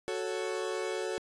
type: chord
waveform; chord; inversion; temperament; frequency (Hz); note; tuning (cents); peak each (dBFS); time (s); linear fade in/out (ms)
40% pulse; F# minor; none; equal; 370 / 440 / 554.4; F#4 / A4 / C#5; 0 / 0 / 0; -35 / -35 / -38; 0.08-1.18; 0
effects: resampled to 22050 Hz